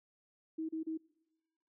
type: tone bursts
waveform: sine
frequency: 319.6 Hz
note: D#4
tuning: 47 cents sharp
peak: -35 dBFS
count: 3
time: 0.58-0.976 s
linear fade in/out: 10 ms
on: 110 ms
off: 33 ms
effects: noise-tail reverb RT60 1.0 s tail -23 dB re dry

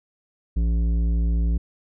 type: tone with tanh clipping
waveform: sine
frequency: 56.9 Hz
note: A#1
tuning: 41 cents flat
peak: -20 dBFS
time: 0.56-1.58 s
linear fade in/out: 10 ms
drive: 11 dB
effects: none

